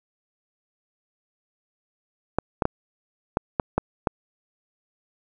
clicks, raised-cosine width 1 ms, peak -6 dBFS, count 7, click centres 2.386 / 2.622 / 2.654 / 3.371 / 3.598 / 3.78 / 4.072 s, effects none

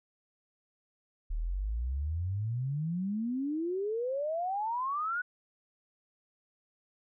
sine exponential sweep, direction up, 36.71 to 1495 Hz, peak -30 dBFS, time 1.3-5.22 s, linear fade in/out 10 ms, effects none

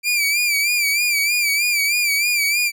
sawtooth tone with vibrato, 2349 Hz, D7, in tune, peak -13 dBFS, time 0.03-2.72 s, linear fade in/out 50 ms, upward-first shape sine, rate 3.2 Hz, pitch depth 73 cents each way, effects none

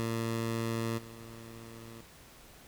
15% pulse tone with level steps, 114.3 Hz, A#2, 34 cents flat, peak -25 / -40 dBFS, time 0-2.01 s, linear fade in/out 0 ms, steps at 0.97 s, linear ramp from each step 20 ms, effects pink hiss -55 dBFS RMS until 2.67 s

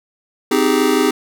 square chord, Ab major seventh, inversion first, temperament just, 259.6 / 311.5 / 389.3 / 415.3 Hz, C4 / Eb4 / G4 / Ab4, -13 / +2 / -12 / 0 cents, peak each -19 dBFS, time 0.51-1.11 s, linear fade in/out 5 ms, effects none

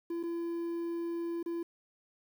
triangle tone with dropouts, 338.4 Hz, E4, 45 cents sharp, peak -31 dBFS, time 0.1-1.63 s, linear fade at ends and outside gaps 5 ms, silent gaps 0.23-0.235 / 1.429-1.46 s, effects 10-bit

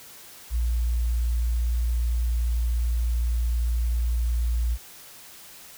sine tone, 58.7 Hz, A#1, 13 cents sharp, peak -21 dBFS, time 0.5-4.78 s, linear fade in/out 50 ms, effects white hiss -46 dBFS RMS until 5.77 s

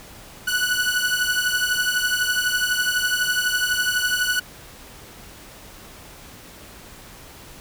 sawtooth beating tone pair, 1472 / 1484 Hz, F#6 / F#6, -9 / +5 cents, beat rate 12 Hz, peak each -19 dBFS, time 0.47-4.4 s, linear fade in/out 10 ms, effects pink hiss -43 dBFS RMS until 7.6 s

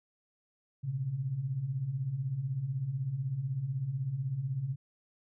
sine beating tone pair, 120 / 136 Hz, B2 / C#3, -49 / -33 cents, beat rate 16 Hz, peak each -38 / -32 dBFS, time 0.83-4.76 s, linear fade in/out 20 ms, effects none

